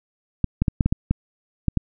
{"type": "clicks", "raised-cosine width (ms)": 5, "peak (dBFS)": -6, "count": 9, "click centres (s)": [0.443, 0.62, 0.682, 0.808, 0.86, 0.925, 1.11, 1.683, 1.773], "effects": []}